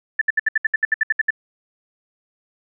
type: tone bursts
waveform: sine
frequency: 1760 Hz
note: A6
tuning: in tune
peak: -13 dBFS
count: 13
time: 0.19-1.306 s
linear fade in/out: 5 ms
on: 24 ms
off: 67 ms
effects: none